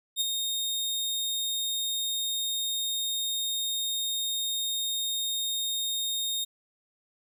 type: tone with ADSR envelope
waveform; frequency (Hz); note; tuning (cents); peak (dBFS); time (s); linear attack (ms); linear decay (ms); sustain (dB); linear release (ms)
sawtooth; 3700; A#7; -14; -20; 0.16-6.45; 49; 17; -5; 16
effects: none